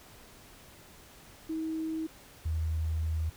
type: tone pair in turn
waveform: sine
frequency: 319.2 / 79.8 Hz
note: D#4 / D#2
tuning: +44 / +44 cents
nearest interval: 2 octaves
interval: 2400 cents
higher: first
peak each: -31 / -28 dBFS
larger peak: second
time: 1.49-2.07 / 2.45-3.3 s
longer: second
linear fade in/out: 10 ms
effects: pink hiss -54 dBFS RMS until 3.36 s